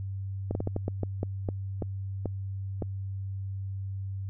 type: slowing click train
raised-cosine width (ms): 2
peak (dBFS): -17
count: 12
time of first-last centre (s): 0.51-2.823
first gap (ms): 41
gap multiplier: 1.3
effects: added 97 Hz sine -32 dBFS peak until 4.29 s